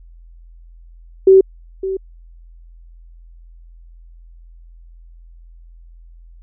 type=tone with echo; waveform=sine; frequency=382.7 Hz; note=G4; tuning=42 cents flat; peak=-4 dBFS; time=1.27-1.41 s; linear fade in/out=5 ms; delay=560 ms; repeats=1; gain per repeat=-14 dB; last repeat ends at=1.97 s; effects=added 42 Hz sine -39 dBFS peak until 6.42 s